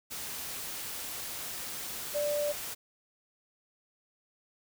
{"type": "tone in noise", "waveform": "sine", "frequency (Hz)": 587.3, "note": "D5", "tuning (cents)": 0, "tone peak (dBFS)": -28, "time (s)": [2.14, 2.53], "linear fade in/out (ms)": 20, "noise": "white", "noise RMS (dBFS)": -39, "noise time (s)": [0.1, 2.75], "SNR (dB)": 8, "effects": []}